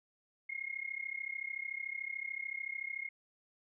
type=tone with amplitude modulation; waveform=sine; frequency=2148 Hz; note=C7; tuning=45 cents sharp; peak=-34 dBFS; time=0.49-3.09 s; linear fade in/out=10 ms; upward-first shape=sine; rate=33.6 Hz; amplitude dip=90%; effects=none